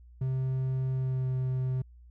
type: tone with pitch glide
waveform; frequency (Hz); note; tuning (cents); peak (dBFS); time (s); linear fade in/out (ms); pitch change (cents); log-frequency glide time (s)
triangle; 130.9 to 129.17; C3 to C3; +1 to -22; -25; 0.21-1.82; 5; -23; 0.93-1.31
effects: added 60 Hz sine -50 dBFS peak until 2.1 s